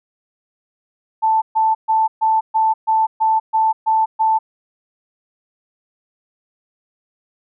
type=tone bursts; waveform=sine; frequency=882 Hz; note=A5; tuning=4 cents sharp; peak=-12 dBFS; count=10; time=1.22-4.39 s; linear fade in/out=20 ms; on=200 ms; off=130 ms; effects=none